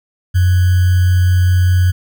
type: tone with sample-and-hold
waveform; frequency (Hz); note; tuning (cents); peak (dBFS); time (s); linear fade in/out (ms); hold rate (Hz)
sine; 90.5; F#2; -38; -8; 0.34-1.92; 20; 1575
effects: none